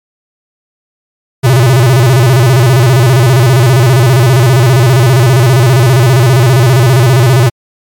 square tone with vibrato, 125.2 Hz, B2, 24 cents sharp, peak -4 dBFS, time 1.43-7.5 s, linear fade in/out 20 ms, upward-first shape square, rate 15 Hz, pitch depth 130 cents each way, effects MP3 96 kbps

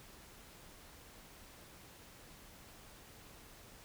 silence, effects pink hiss -57 dBFS RMS until 3.84 s

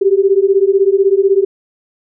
sine beating tone pair, 383.5 / 399.5 Hz, G4 / G4, -38 / +33 cents, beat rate 16 Hz, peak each -11 dBFS, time 0.01-1.45 s, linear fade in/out 10 ms, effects none

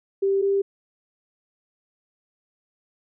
sine tone pair in turn, 392 / 395.4 Hz, G4 / G4, 0 / +15 cents, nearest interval unison, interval 15 cents, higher second, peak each -18 dBFS, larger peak neither, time 0.22-0.42 / 0.42-0.62 s, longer neither, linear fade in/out 10 ms, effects none

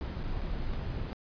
brown noise with dropouts, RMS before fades -34 dBFS, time 0.01-1.13 s, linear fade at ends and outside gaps 0 ms, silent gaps 0.232-0.238 / 0.41-0.416 / 0.734-0.737 s, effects resampled to 11025 Hz

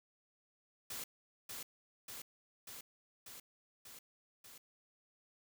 white noise with echo, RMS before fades -44 dBFS, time 0.9-1.04 s, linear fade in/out 5 ms, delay 590 ms, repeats 6, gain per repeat -2 dB, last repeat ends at 4.58 s, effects none

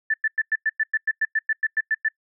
sine tone bursts, 1760 Hz, A6, in tune, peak -18 dBFS, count 15, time 0.1-2.085 s, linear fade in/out 5 ms, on 39 ms, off 100 ms, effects noise-tail reverb RT60 0.1 s tail -25 dB re dry

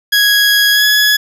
20% pulse tone with pitch glide, 1661.2 to 1688.3 Hz, G#6 to G#6, 0 to +28 cents, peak -3 dBFS, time 0.12-1.17 s, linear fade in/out 10 ms, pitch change +28 cents, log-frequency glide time 0.72-0.85 s, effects none

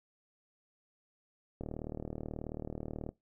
click train, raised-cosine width 2 ms, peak -26 dBFS, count 58, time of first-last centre 1.61-3.091 s, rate 38.5 Hz, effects noise-tail reverb RT60 0.2 s tail -20 dB re dry

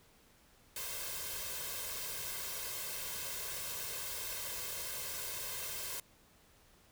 white noise with comb filter, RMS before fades -41 dBFS, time 0.76-6 s, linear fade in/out 2 ms, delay 1.9 ms, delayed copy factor +0.75, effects pink hiss -65 dBFS RMS until 6.91 s

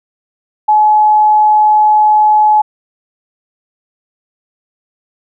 sine tone, 851 Hz, G#5, 42 cents sharp, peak -5 dBFS, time 0.68-2.62 s, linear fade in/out 10 ms, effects none

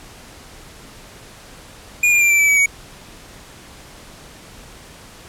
square tone with pitch steps, 2436 / 2404 / 2372 / 2341 / 2310 / 2279 / 2249 Hz, D#7 / D7 / D7 / D7 / D7 / C#7 / C#7, -37 / +40 / +17 / -6 / -29 / +47 / +24 cents, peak -12 dBFS, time 2.03-2.66 s, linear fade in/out 5 ms, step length 90 ms, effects pink hiss -41 dBFS RMS until 5.28 s + low-pass 11000 Hz 12 dB/octave

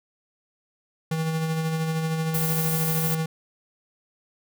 square tone with tremolo, 160.4 Hz, E3, 47 cents flat, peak -23 dBFS, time 1.11-3.26 s, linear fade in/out 5 ms, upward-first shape sine, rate 13 Hz, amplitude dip 35%
violet noise, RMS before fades -28 dBFS, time 2.34-3.15 s, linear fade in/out 5 ms
effects none

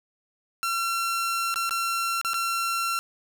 sawtooth tone with dropouts, 1360 Hz, F6, 46 cents flat, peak -21 dBFS, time 0.63-2.99 s, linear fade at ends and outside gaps 0 ms, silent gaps 1.542-1.559 / 1.694-1.709 / 2.214-2.248 / 2.334-2.342 s, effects none

